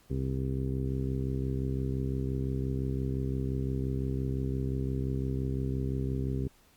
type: harmonic tone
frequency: 65.8 Hz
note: C2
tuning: 10 cents sharp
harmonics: 1 / 2 / 3 / 4 / 5 / 6 / 7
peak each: -34 / -32 / -40 / -37 / -45 / -39 / -48 dBFS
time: 0.1-6.48 s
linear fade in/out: 5 ms
effects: pink hiss -63 dBFS RMS until 6.76 s + Opus 48 kbps